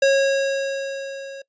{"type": "tone with level ramp", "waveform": "square", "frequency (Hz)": 547, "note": "C#5", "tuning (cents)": -23, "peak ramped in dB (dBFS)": [-13, -34], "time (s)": [0.02, 1.42], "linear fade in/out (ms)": 5, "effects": ["noise-tail reverb RT60 0.1 s tail -22 dB re dry", "resampled to 16000 Hz"]}